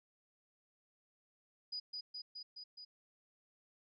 sine tone with echo, 4934 Hz, D#8, 15 cents flat, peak -39 dBFS, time 1.72-1.8 s, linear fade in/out 10 ms, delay 210 ms, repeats 5, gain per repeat -2 dB, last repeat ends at 2.85 s, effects none

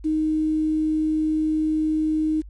sine tone with quantisation, 311.1 Hz, D#4, in tune, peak -19 dBFS, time 0.04-2.42 s, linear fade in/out 20 ms, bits 8, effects added 50 Hz sine -38 dBFS peak until 2.49 s + resampled to 22050 Hz

